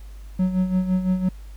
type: tone with tremolo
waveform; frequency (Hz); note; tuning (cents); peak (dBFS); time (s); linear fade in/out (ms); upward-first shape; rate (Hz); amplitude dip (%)
triangle; 185; F#3; 0; -14; 0.39-1.29; 5; sine; 5.9; 65
effects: added 50 Hz sine -36 dBFS peak until 1.56 s + pink hiss -55 dBFS RMS until 1.56 s